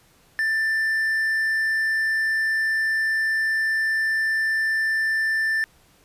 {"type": "tone", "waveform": "triangle", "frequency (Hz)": 1775, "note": "A6", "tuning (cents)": 15, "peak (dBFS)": -18, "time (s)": [0.39, 5.64], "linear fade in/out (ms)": 0, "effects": ["pink hiss -57 dBFS RMS until 6.04 s", "resampled to 32000 Hz"]}